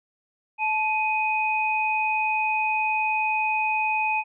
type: tone pair together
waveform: sine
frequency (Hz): 869.5 / 2500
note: A5 / D#7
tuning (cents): -21 / +8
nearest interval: octave + tritone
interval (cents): 1829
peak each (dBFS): -24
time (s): 0.58-4.24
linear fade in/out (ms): 50
effects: none

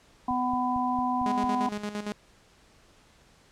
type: harmonic tone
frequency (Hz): 250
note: B3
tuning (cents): +21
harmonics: 1 / 3 / 4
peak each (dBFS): -29 / -29 / -29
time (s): 0.28-1.69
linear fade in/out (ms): 5
type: click train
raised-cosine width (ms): 5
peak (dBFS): -29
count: 6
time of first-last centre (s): 0.31-1.441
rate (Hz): 4.42
type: tone with tremolo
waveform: sawtooth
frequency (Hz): 207.8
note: G#3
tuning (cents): +1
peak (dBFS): -26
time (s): 1.26-2.12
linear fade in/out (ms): 0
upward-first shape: square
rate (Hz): 8.7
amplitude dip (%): 65
effects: pink hiss -59 dBFS RMS until 3.51 s + low-pass 8000 Hz 12 dB/octave

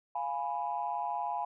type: chord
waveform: sine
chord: F diminished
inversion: none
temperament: equal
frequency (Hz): 698.5 / 830.6 / 987.8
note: F5 / Ab5 / Cb6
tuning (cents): 0 / 0 / 0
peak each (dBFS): -37 / -34 / -36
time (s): 0.15-1.45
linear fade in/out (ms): 5
effects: tanh soft clip ceiling -22 dBFS

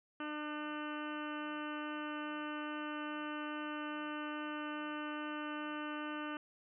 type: harmonic tone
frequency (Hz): 300.4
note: D4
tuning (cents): +39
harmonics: 1 / 2 / 3 / 4 / 5 / 6 / 7 / 8 / 9 / 10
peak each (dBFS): -42 / -49 / -50 / -46 / -47 / -54 / -59 / -59 / -53 / -54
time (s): 0.2-6.37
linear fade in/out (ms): 2
effects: none

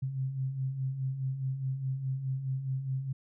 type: beating tone pair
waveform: sine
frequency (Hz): 128.9 / 133.7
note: C3 / C3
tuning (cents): -26 / +38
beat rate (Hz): 4.8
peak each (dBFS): -39 / -31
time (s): 0.02-3.13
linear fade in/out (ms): 10
effects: none

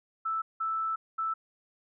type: tone bursts at uneven times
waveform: sine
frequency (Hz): 1318.5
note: E6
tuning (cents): 0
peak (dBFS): -28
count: 3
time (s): 0.25-0.42 / 0.6-0.96 / 1.18-1.34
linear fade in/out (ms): 10
effects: none

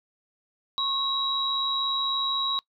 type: tone pair together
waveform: sine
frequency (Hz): 1086 / 3861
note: C#6 / B7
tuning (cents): -36 / -40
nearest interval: octave + minor seventh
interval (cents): 2196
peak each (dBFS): -30 / -25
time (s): 0.78-2.59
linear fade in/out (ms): 0
effects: noise-tail reverb RT60 0.1 s tail -22 dB re dry

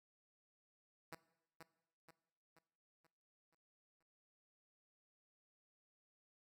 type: tone with echo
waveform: 5% pulse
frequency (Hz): 163.4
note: E3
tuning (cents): -15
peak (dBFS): -37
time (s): 1.12-1.15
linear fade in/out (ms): 5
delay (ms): 480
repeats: 6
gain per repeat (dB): -6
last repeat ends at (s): 4.03
effects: noise-tail reverb RT60 0.9 s tail -19 dB re dry

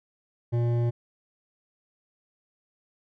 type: tone with hard clipping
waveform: sine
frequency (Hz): 118.8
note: A#2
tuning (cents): +33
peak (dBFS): -24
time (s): 0.52-0.91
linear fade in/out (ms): 20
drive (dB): 11
effects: none

